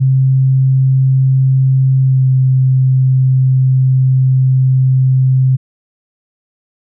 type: tone with pitch glide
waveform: sine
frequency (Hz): 132.4 to 130.65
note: C3 to C3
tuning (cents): +21 to -2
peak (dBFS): -7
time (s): 0-5.57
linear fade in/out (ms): 20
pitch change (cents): -23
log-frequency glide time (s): 2.01-2.28
effects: none